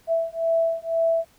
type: beating tone pair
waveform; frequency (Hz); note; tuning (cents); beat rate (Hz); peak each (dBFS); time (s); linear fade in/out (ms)
sine; 659.3 / 661.3; E5 / E5; 0 / +5; 2; -23; 0.07-1.25; 50
effects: pink hiss -58 dBFS RMS until 1.38 s